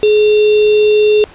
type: tone with sample-and-hold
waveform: sine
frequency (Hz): 422.6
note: G#4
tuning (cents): +30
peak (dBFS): -6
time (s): 0.03-1.24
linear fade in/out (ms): 0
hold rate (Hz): 3150
effects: pink hiss -38 dBFS RMS until 1.34 s + resampled to 8000 Hz